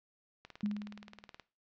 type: click train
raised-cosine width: 0.2 ms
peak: -30 dBFS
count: 19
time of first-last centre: 0.45-1.397 s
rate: 19 Hz
type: tone with exponential decay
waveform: sine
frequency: 207.7 Hz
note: G#3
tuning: in tune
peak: -29 dBFS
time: 0.63-1.28 s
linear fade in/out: 5 ms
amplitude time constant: 140 ms
effects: noise-tail reverb RT60 0.3 s tail -18 dB re dry + low-pass 4000 Hz 12 dB/octave